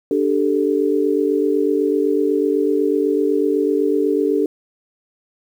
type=chord; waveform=sine; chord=D suspended fourth; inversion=none; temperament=equal; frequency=293.7 / 392 / 440 Hz; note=D4 / G4 / A4; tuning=0 / 0 / 0 cents; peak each=-19 dBFS; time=0.11-4.46 s; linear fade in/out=2 ms; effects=8-bit